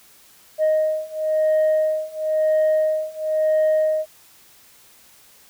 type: beating tone pair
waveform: sine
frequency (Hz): 622.3 / 623.28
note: D#5 / D#5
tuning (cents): 0 / +3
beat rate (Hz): 0.98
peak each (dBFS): -19 / -18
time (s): 0.58-4.06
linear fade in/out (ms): 50
effects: tanh soft clip ceiling -13 dBFS + white hiss -51 dBFS RMS until 5.49 s